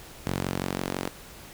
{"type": "tone with high-pass filter sweep", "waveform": "sawtooth", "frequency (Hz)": 46, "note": "F#1", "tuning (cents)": -9, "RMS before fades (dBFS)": -31, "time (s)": [0.26, 1.08], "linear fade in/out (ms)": 0, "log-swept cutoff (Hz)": [130, 260], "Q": 0.89, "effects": ["pink hiss -46 dBFS RMS until 1.53 s"]}